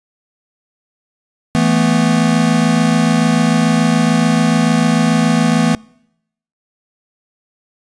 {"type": "chord", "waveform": "square", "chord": "E suspended fourth", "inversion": "none", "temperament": "equal", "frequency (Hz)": [164.81, 220, 246.9], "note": ["E3", "A3", "B3"], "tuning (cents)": [0, 0, 0], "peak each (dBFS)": -16, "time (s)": [1.55, 5.75], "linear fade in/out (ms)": 0, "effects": ["noise-tail reverb RT60 0.8 s tail -26 dB re dry", "resampled to 22050 Hz"]}